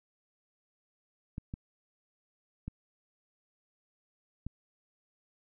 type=clicks; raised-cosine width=5 ms; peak=-25 dBFS; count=4; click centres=1.381 / 1.539 / 2.68 / 4.466 s; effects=none